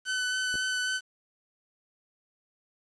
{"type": "tone with vibrato", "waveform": "sawtooth", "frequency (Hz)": 1508, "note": "F#6", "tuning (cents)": 32, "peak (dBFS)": -24, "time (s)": [0.05, 1.01], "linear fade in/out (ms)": 50, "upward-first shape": "sine", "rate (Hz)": 3.7, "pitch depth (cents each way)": 13}
{"type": "clicks", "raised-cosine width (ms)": 2, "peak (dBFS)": -29, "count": 2, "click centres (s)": [0.542, 0.555]}
{"effects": ["resampled to 22050 Hz", "9-bit"]}